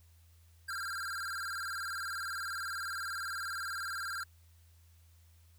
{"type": "tone with vibrato", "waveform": "square", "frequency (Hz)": 1480, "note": "F#6", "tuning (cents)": 0, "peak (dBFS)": -37, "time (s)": [0.68, 4.24], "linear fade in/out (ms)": 10, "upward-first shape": "square", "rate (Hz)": 20, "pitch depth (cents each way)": 130, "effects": ["added 83 Hz sine -59 dBFS peak until 5.58 s", "white hiss -70 dBFS RMS until 5.58 s"]}